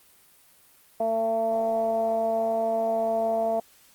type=tone with low-pass filter; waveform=15% pulse; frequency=224.8 Hz; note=A3; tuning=37 cents sharp; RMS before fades=-25 dBFS; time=1-3.6 s; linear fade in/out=5 ms; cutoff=710 Hz; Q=7; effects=white hiss -57 dBFS RMS until 3.94 s + Opus 32 kbps